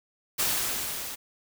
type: noise with level ramp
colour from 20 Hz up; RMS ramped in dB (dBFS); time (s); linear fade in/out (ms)
white; -25 to -37; 0.38-1.16; 20
effects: none